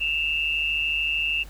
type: tone pair together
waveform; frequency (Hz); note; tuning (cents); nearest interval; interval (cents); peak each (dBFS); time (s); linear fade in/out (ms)
sine; 2637 / 2790; E7 / F7; 0 / -2; minor second; 98; -25; 0-1.44; 20
effects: added 50 Hz sine -40 dBFS peak until 1.49 s + pink hiss -50 dBFS RMS until 1.49 s